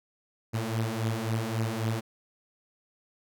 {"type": "beating tone pair", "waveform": "sawtooth", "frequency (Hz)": [110, 113.7], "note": ["A2", "A#2"], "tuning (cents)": [0, -43], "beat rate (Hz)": 3.7, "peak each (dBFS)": [-28, -26], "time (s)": [0.53, 2.01], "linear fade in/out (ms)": 20, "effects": []}